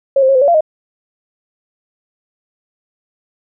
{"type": "tone with pitch steps", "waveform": "sine", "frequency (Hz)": [547, 525, 543, 512, 567, 686, 622], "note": ["C#5", "C5", "C#5", "C5", "C#5", "F5", "D#5"], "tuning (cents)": [-23, 6, -36, -38, 39, -31, -1], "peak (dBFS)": -7, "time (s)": [0.16, 0.608], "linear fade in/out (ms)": 5, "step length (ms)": 64, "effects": []}